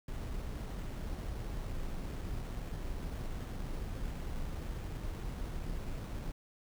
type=noise with sample-and-hold; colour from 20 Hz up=brown; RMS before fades=-39 dBFS; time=0.08-6.32 s; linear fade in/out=5 ms; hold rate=4900 Hz; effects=none